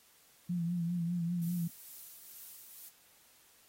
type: tone with vibrato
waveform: sine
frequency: 172.2 Hz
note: F3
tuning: 24 cents flat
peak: -31 dBFS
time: 0.49-1.68 s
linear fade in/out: 10 ms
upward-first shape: triangle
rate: 5 Hz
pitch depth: 65 cents each way
type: noise with tremolo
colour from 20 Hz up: violet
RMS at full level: -47 dBFS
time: 1.41-2.9 s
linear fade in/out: 20 ms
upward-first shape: triangle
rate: 2.2 Hz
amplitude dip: 45%
effects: white hiss -64 dBFS RMS until 3.68 s + AAC 48 kbps